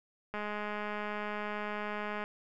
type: click train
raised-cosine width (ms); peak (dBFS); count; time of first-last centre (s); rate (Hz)
0.5; -23; 398; 0.34-2.24; 209
effects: none